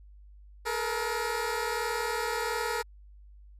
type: tone cluster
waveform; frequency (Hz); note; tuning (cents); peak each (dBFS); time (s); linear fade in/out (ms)
15% pulse; 429.6 / 469.4 / 490.8; A4 / A#4 / B4; -41 / +12 / -11; -27 / -25 / -34; 0.65-2.83; 20
effects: added 50 Hz sine -49 dBFS peak until 3.59 s + resampled to 32000 Hz